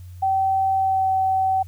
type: tone with pitch glide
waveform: sine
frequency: 770 to 762.5 Hz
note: G5 to G5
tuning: -31 to -48 cents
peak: -17 dBFS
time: 0.22-1.63 s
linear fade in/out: 10 ms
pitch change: -17 cents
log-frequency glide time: 0.75-1.1 s
effects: added 90 Hz sine -36 dBFS peak until 1.67 s + white hiss -58 dBFS RMS until 1.67 s